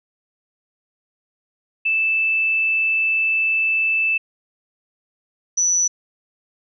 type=tone pair in turn; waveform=sine; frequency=2637 / 5937 Hz; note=E7 / F#8; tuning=0 / +5 cents; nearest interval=octave + major second; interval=1405 cents; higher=second; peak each=-16 / -15 dBFS; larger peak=second; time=1.85-4.18 / 5.57-5.88 s; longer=first; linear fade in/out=10 ms; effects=none